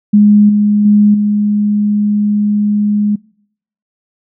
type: tone with level steps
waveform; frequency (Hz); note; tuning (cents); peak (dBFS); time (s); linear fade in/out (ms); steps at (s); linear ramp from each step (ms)
sine; 207.7; G#3; 0; -3 / -7 / -4 / -9; 0.13-3.16; 10; 0.49 / 0.85 / 1.14; 5
effects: noise-tail reverb RT60 0.7 s tail -25 dB re dry